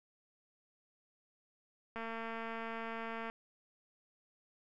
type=click train; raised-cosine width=0.5 ms; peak=-28 dBFS; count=305; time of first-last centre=1.96-3.299 s; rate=227 Hz; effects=none